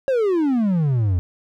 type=exponential sweep; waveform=triangle; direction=down; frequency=554.4 to 83.5 Hz; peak=-14 dBFS; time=0.08-1.19 s; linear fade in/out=0 ms; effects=none